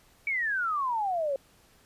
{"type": "exponential sweep", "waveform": "sine", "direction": "down", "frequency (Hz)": [2300, 531], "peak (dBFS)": -26, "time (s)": [0.27, 1.36], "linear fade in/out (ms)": 2, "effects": ["pink hiss -61 dBFS RMS until 1.85 s", "resampled to 32000 Hz"]}